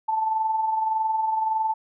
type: tone with amplitude modulation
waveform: sine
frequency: 880 Hz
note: A5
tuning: in tune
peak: -19 dBFS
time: 0.08-1.74 s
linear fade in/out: 10 ms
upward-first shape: sine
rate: 21.7 Hz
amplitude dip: 45%
effects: none